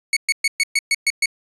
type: tone bursts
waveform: sawtooth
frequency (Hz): 2217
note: C#7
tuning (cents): 0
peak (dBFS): -11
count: 8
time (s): 0.13-1.258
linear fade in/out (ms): 2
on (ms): 36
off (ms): 120
effects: resampled to 24000 Hz